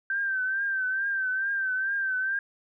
sine tone with vibrato, 1560 Hz, G6, 9 cents flat, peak -25 dBFS, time 0.1-2.39 s, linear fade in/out 2 ms, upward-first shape triangle, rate 2.3 Hz, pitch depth 67 cents each way, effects none

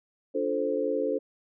sine chord, D minor seventh, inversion none, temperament equal with one note detuned, 291.8 / 349.2 / 440 / 523.3 Hz, D4 / F4 / A4 / C5, -11 / 0 / 0 / 0 cents, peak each -32 / -35 / -29 / -29 dBFS, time 0.34-1.19 s, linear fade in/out 20 ms, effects none

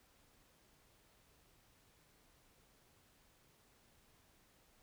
silence, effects pink hiss -70 dBFS RMS until 4.82 s

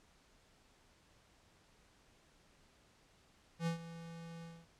square tone with ADSR envelope, 166.7 Hz, E3, 20 cents sharp, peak -33 dBFS, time 3.59-4.68 s, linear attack 76 ms, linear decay 110 ms, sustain -15 dB, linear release 250 ms, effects pink hiss -68 dBFS RMS until 4.79 s + low-pass 8000 Hz 12 dB/octave

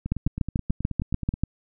two click trains, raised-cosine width 5 ms, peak -17 / -10 dBFS, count 13 / 10, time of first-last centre 0.06-1.339 / 0.12-1.436 s, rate 9.38 / 6.84 Hz, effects none

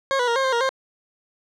20% pulse tone with pitch steps, 542 / 490.1 / 468.6 / 535 / 526 / 470.3 / 530 Hz, C#5 / B4 / A#4 / C5 / C5 / A#4 / C5, -39 / -13 / +9 / +38 / +9 / +15 / +22 cents, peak -14 dBFS, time 0.11-0.691 s, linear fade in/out 0 ms, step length 83 ms, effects low-pass 5000 Hz 12 dB/octave

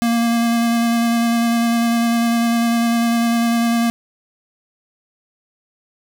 square tone with vibrato, 233.1 Hz, A#3, in tune, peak -15 dBFS, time 0.02-3.9 s, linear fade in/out 0 ms, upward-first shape square, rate 10 Hz, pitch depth 10 cents each way, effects none

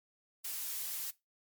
blue noise, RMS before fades -39 dBFS, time 0.44-1.11 s, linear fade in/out 10 ms, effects noise-tail reverb RT60 0.2 s tail -19 dB re dry + MP3 96 kbps

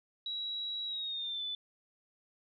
sine tone with pitch glide, 3881 to 3498 Hz, B7 to A7, -31 to -11 cents, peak -35 dBFS, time 0.26-1.55 s, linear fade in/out 2 ms, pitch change -180 cents, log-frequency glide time 0.86-1.44 s, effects none

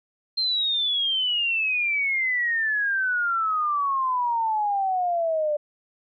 sine exponential sweep, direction down, 4186 to 587.3 Hz, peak -21 dBFS, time 0.37-5.57 s, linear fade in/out 10 ms, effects none

